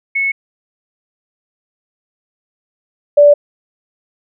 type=tone pair in turn; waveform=sine; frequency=2199 / 582.4 Hz; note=C#7 / D5; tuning=-14 / -15 cents; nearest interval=octave + major seventh; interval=2301 cents; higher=first; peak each=-13 / -3 dBFS; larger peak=second; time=0.15-0.32 / 3.17-3.34 s; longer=neither; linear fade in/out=10 ms; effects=none